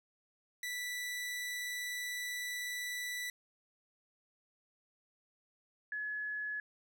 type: tone pair in turn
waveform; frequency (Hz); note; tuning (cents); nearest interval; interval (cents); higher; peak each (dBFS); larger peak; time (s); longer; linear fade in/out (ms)
sawtooth / sine; 1971 / 1699.6; B6 / G#6; -4 / +40; minor third; 256; first; -34 / -36; first; 0.63-3.3 / 5.92-6.6; first; 2
effects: none